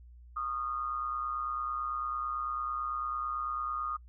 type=tone with amplitude modulation; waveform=sine; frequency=1230 Hz; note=D#6; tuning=20 cents flat; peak=-29 dBFS; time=0.36-3.97 s; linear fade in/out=10 ms; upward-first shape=sine; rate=129 Hz; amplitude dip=65%; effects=noise-tail reverb RT60 0.1 s tail -25 dB re dry + added 60 Hz sine -50 dBFS peak until 4.08 s